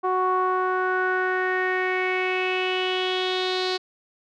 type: tone with low-pass filter sweep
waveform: sawtooth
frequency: 370 Hz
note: F#4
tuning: in tune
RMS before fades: -24 dBFS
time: 0.03-3.78 s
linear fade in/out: 20 ms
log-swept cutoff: 1000 to 4300 Hz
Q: 5
effects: none